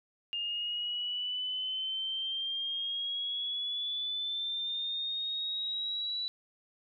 sine exponential sweep, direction up, 2819 to 3951 Hz, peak -32 dBFS, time 0.33-6.28 s, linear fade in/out 0 ms, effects none

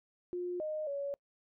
sine tone with pitch steps, 355.9 / 616 / 563 Hz, F4 / D#5 / C#5, +33 / -17 / +27 cents, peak -34 dBFS, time 0.33-1.14 s, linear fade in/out 0 ms, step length 270 ms, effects noise-tail reverb RT60 0.1 s tail -26 dB re dry

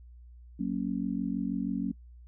sine chord, F# major, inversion none, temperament just, 185 / 231.2 / 277.5 Hz, F#3 / A#3 / C#4, 0 / -14 / +2 cents, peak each -33 dBFS, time 0.59-1.92 s, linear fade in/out 10 ms, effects noise-tail reverb RT60 0.1 s tail -23 dB re dry + added 60 Hz sine -48 dBFS peak until 2.27 s

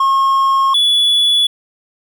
triangle tone pair in turn, 1082 / 3422 Hz, C#6 / A7, -42 / -49 cents, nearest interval octave + minor sixth, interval 1993 cents, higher second, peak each -8 dBFS, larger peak neither, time 0-0.74 / 0.74-1.47 s, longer first, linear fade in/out 5 ms, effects none

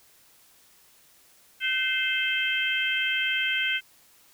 harmonic tone with a mistuned harmonic, 523.3 Hz, C5, in tune, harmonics 3 / 4 / 5 / 6, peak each -29 / -29 / -29 / -29 dBFS, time 1.6-3.81 s, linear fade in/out 50 ms, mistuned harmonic 3, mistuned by -39 cents, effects white hiss -58 dBFS RMS until 4.33 s

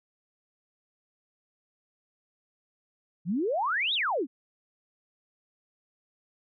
sine exponential two-way sweep, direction up then down, 153.4 to 3939 to 230.4 Hz, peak -25 dBFS, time 3.25-4.27 s, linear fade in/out 50 ms, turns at 3.94 s, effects none

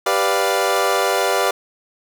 25% pulse chord, G dominant seventh, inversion none, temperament equal, 392 / 493.9 / 587.3 / 698.5 Hz, G4 / B4 / D5 / F5, 0 / 0 / 0 / 0 cents, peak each -18 dBFS, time 0.06-1.51 s, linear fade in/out 5 ms, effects none

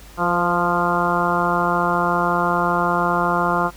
harmonic tone with a mistuned harmonic, 174.61 Hz, F3, in tune, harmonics 1 / 2 / 3 / 4 / 5 / 6 / 7 / 8, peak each -25 / -26 / -27 / -24 / -25 / -23 / -24 / -25 dBFS, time 0.17-3.71 s, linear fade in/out 50 ms, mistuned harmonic 3, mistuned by -24 cents, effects added 50 Hz sine -42 dBFS peak until 3.76 s + pink hiss -45 dBFS RMS until 3.76 s

